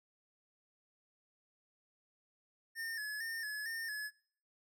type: tone with vibrato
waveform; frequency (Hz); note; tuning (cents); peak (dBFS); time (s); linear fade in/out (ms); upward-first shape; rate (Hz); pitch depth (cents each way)
square; 1760; A6; 0; -39; 2.75-4.11; 50; square; 2.2; 56
effects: noise-tail reverb RT60 0.6 s tail -24 dB re dry